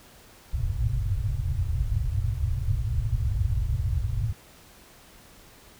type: low-pass noise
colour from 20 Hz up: white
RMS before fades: -26 dBFS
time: 0.53-4.33 s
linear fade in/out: 5 ms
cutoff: 130 Hz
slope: 96 dB/octave
effects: pink hiss -52 dBFS RMS until 5.79 s